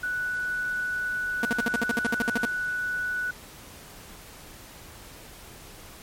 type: tone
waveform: sine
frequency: 1480 Hz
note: F#6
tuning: in tune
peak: -26 dBFS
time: 0.03-3.31 s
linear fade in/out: 5 ms
type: tone bursts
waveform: sawtooth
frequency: 233.1 Hz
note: A#3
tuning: in tune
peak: -19 dBFS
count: 14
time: 1.43-2.452 s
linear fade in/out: 2 ms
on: 21 ms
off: 56 ms
effects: pink hiss -46 dBFS RMS until 6.02 s + MP3 64 kbps